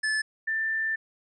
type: tone pair in turn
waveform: square / sine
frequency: 1737 / 1778.6 Hz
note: A6 / A6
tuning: -23 / +18 cents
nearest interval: unison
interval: 41 cents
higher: second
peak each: -25 dBFS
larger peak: neither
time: 0.03-0.22 / 0.47-0.96 s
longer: second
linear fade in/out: 10 ms
effects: resampled to 22050 Hz